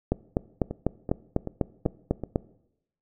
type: two click trains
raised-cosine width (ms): 2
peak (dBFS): -9 / -18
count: 10 / 5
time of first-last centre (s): 0.12-2.359 / 0.71-2.237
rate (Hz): 4.02 / 2.62
effects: noise-tail reverb RT60 0.8 s tail -21 dB re dry